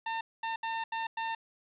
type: tone bursts at uneven times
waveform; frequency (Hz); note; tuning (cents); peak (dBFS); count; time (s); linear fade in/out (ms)
sawtooth; 904; A5; +47; -28; 5; 0.06-0.21 / 0.43-0.56 / 0.63-0.84 / 0.92-1.07 / 1.17-1.35; 5
effects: resampled to 8000 Hz + 9-bit